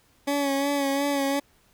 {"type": "tone with vibrato", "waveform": "20% pulse", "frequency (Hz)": 280.1, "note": "C#4", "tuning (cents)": 18, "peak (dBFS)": -18, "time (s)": [0.27, 1.4], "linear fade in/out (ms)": 10, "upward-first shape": "sine", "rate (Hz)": 2.8, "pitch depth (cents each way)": 36, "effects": ["pink hiss -62 dBFS RMS until 1.73 s"]}